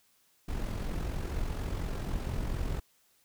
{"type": "noise with amplitude modulation", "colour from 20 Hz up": "brown", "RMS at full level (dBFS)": -31, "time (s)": [0.48, 2.8], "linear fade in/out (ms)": 10, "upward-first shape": "sine", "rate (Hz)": 44.2, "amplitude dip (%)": 50, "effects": ["white hiss -68 dBFS RMS until 3.24 s"]}